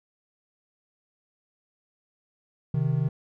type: tone pair together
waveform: triangle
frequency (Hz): 130.81 / 155.56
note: C3 / D#3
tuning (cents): 0 / 0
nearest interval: minor third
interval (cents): 300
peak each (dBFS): -23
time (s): 2.74-3.09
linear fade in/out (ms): 5
effects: none